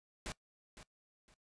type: noise with echo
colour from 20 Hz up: pink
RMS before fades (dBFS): -42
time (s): 0.26-0.32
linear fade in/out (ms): 0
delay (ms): 510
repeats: 2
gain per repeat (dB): -12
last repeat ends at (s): 1.34
effects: noise-tail reverb RT60 0.1 s tail -19 dB re dry + resampled to 22050 Hz